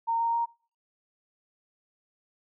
sine tone with pitch steps, 919 / 925.9 / 932.9 Hz, A#5 / A#5 / A#5, -25 / -12 / +1 cents, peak -24 dBFS, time 0.07-0.46 s, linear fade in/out 20 ms, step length 130 ms, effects noise-tail reverb RT60 0.5 s tail -26 dB re dry

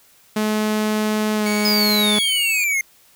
sawtooth tone with pitch glide, 214.1 to 209.9 Hz, A3 to G#3, -47 to +19 cents, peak -14 dBFS, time 0.36-2.19 s, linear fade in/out 5 ms, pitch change -34 cents, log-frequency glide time 1.35-1.48 s
sawtooth tone, 2238 Hz, C#7, 16 cents sharp, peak -21 dBFS, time 1.46-2.64 s, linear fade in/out 0 ms
square exponential sweep, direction down, 5100 to 2100 Hz, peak -18 dBFS, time 1.65-2.81 s, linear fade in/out 2 ms
effects white hiss -53 dBFS RMS until 3.15 s

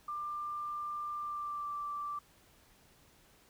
sine tone with pitch glide, 1190 to 1170.2 Hz, D6 to D6, +22 to -7 cents, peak -36 dBFS, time 0.08-2.19 s, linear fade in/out 5 ms, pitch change -29 cents, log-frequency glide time 1.14-1.73 s, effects pink hiss -64 dBFS RMS until 3.49 s

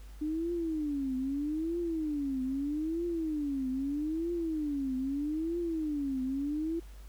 sine tone with vibrato, 298.8 Hz, D4, 30 cents sharp, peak -30 dBFS, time 0.21-6.8 s, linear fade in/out 10 ms, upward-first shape triangle, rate 0.79 Hz, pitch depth 270 cents each way, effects added 50 Hz sine -45 dBFS peak until 7.08 s + pink hiss -60 dBFS RMS until 7.08 s

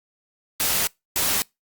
white noise bursts at uneven times, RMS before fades -22 dBFS, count 2, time 0.6-0.87 / 1.16-1.42 s, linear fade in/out 0 ms, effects noise-tail reverb RT60 0.2 s tail -25 dB re dry + Opus 48 kbps

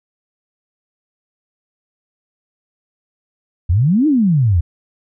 sine exponential two-way sweep, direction up then down, 77.78 to 320.4 to 77.78 Hz, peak -10 dBFS, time 3.69-4.61 s, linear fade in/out 10 ms, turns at 4.07 s, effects none

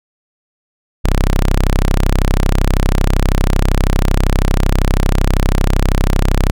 sawtooth tone, 32.7 Hz, C1, in tune, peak -6 dBFS, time 1.04-6.51 s, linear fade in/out 10 ms, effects none

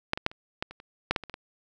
clicks, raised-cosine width 0.3 ms, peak -8 / -17 / -7 / -29 / -13 / -27 / -30 / -7 / -10 / -23 / -25 / -21 dBFS, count 12, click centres 0.134 / 0.175 / 0.264 / 0.315 / 0.625 / 0.71 / 0.801 / 1.11 / 1.162 / 1.237 / 1.297 / 1.341 s, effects none

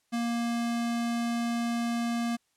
square tone, 234.8 Hz, A#3, 13 cents sharp, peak -28 dBFS, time 0.12-2.37 s, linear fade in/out 20 ms, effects white hiss -73 dBFS RMS until 2.56 s + low-pass 10000 Hz 12 dB/octave

